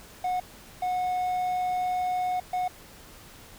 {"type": "tone bursts at uneven times", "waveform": "triangle", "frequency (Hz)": 730, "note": "F#5", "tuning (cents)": -24, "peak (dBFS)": -23, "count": 3, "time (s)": [[0.24, 0.4], [0.82, 2.4], [2.53, 2.68]], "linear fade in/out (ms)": 5, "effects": ["pink hiss -49 dBFS RMS until 3.58 s"]}